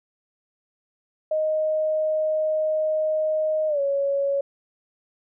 sine tone with pitch glide, 622.3 to 557.6 Hz, D#5 to C#5, 0 to +10 cents, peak -20 dBFS, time 1.31-4.41 s, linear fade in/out 5 ms, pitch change -190 cents, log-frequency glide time 3.68-3.8 s, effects none

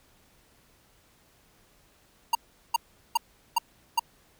square tone bursts, 932.3 Hz, A#5, in tune, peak -20 dBFS, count 5, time 2.33-3.995 s, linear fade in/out 5 ms, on 21 ms, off 390 ms, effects pink hiss -62 dBFS RMS until 4.39 s

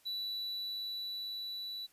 triangle tone with level ramp, 3951 Hz, B7, in tune, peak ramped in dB -34 to -38 dBFS, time 0.05-1.87 s, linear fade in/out 20 ms, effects white hiss -67 dBFS RMS until 1.92 s + resampled to 32000 Hz

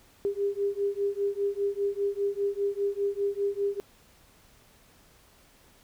sine beating tone pair, 399.1 / 404.1 Hz, G4 / G#4, +31 / -47 cents, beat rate 5 Hz, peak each -29 dBFS, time 0.25-3.8 s, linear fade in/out 0 ms, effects pink hiss -59 dBFS RMS until 5.83 s

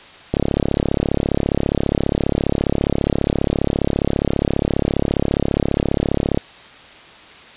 click train, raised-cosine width 2 ms, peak -3 dBFS, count 211, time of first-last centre 0.34-6.374 s, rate 34.8 Hz, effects white hiss -41 dBFS RMS until 7.56 s + resampled to 8000 Hz

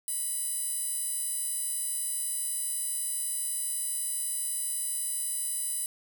15% pulse tone with high-pass filter, 992 Hz, B5, 7 cents sharp, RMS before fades -32 dBFS, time 0.08-5.86 s, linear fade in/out 0 ms, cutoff 10000 Hz, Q 2.3, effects none

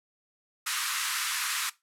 pink band-pass noise, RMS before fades -31 dBFS, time 0.66-1.7 s, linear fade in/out 10 ms, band 1100 to 13000 Hz, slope 48 dB/octave, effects noise-tail reverb RT60 0.2 s tail -18 dB re dry

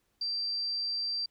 sine tone, 4699 Hz, D8, in tune, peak -30 dBFS, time 0.21-1.26 s, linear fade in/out 5 ms, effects pink hiss -75 dBFS RMS until 1.3 s

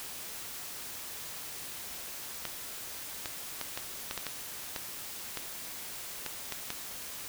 clicks, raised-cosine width 0.2 ms, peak -17 dBFS, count 12, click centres 2.453 / 3.258 / 3.613 / 3.775 / 4.111 / 4.177 / 4.267 / 4.762 / 5.373 / 6.263 / 6.523 / 6.704 s, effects white hiss -42 dBFS RMS until 7.28 s

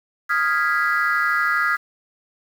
sine chord, F half-diminished seventh, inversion third, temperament equal with one note detuned, 1244.5 / 1396.9 / 1653.6 / 1975.5 Hz, Eb6 / F6 / Ab6 / Cb7, 0 / 0 / -8 / 0 cents, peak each -22 / -21 / -21 / -24 dBFS, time 0.29-1.77 s, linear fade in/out 20 ms, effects tanh soft clip ceiling -11 dBFS + 7-bit

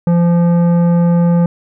sine tone with tanh clipping, 172 Hz, F3, 26 cents flat, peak -10 dBFS, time 0.07-1.46 s, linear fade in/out 2 ms, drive 12 dB, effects none

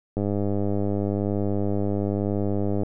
click train, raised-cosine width 2 ms, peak -13 dBFS, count 270, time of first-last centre 0.17-2.833 s, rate 101 Hz, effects none

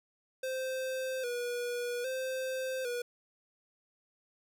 square tone with vibrato, 502 Hz, B4, 28 cents sharp, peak -34 dBFS, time 0.43-3.02 s, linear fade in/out 5 ms, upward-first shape square, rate 0.62 Hz, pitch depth 63 cents each way, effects none

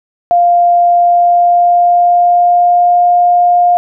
sine tone with pitch glide, 698.5 to 706.6 Hz, F5 to F5, 0 to +20 cents, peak -5 dBFS, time 0.31-3.77 s, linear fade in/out 0 ms, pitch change +20 cents, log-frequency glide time 0.9-3.05 s, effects none

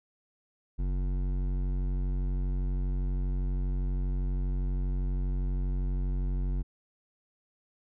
triangle tone with hard clipping, 46.25 Hz, F#1, in tune, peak -29 dBFS, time 0.78-6.63 s, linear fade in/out 20 ms, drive 16 dB, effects none

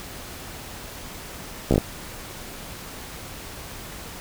slowing click train, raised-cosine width 2 ms, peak -5 dBFS, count 5, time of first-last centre 1.71-1.78 s, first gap 14 ms, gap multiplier 1.15, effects pink hiss -38 dBFS RMS until 4.2 s

